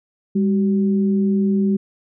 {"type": "tone pair together", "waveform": "sine", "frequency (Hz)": [200.7, 378.6], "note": ["G3", "F#4"], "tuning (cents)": [41, 40], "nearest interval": "major seventh", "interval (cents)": 1099, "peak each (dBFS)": [-15, -24], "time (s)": [0.35, 1.77], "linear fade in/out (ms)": 10, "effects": []}